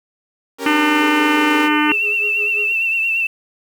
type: chord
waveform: sawtooth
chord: G diminished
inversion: second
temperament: equal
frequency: 277.2 / 392 / 466.2 Hz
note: Db4 / G4 / Bb4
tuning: 0 / 0 / 0 cents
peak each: -23 / -26 / -21 dBFS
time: 0.58-1.7 s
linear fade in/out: 50 ms
type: harmonic tone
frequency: 300.7 Hz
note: D4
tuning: 41 cents sharp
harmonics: 1 / 3 / 4 / 5 / 6 / 7 / 8 / 9 / 10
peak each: -16 / -21 / -22 / -23 / -24 / -24 / -25 / -26 / -26 dBFS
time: 0.66-1.92 s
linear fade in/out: 2 ms
type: tone with tremolo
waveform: triangle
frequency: 415.3 Hz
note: G#4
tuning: in tune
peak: -24 dBFS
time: 1.01-2.72 s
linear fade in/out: 0 ms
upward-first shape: sine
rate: 5.8 Hz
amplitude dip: 90%
type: tone with vibrato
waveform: sine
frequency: 2687 Hz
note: E7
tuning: 33 cents sharp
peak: -15 dBFS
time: 1.89-3.27 s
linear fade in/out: 5 ms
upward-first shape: triangle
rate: 8.7 Hz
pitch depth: 49 cents each way
effects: 7-bit